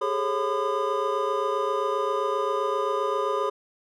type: tone cluster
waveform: triangle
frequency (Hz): 401.1 / 428.7 / 546 / 1008 / 1216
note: G4 / A4 / C#5 / B5 / D#6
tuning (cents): +40 / -45 / -26 / +35 / -40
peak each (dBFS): -28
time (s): 0.01-3.5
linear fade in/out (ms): 10
effects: none